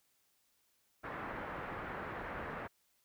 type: low-pass noise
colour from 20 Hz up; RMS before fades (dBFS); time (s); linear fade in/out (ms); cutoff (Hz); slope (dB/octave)
white; -43; 1.03-2.68; 20; 1700; 24
effects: white hiss -75 dBFS RMS until 3.04 s